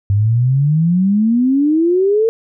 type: exponential sweep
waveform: sine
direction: up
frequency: 98 to 460 Hz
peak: -10 dBFS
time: 0.1-2.29 s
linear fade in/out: 0 ms
effects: none